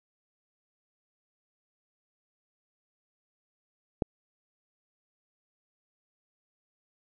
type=click; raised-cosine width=2 ms; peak=-12 dBFS; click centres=4.022 s; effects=none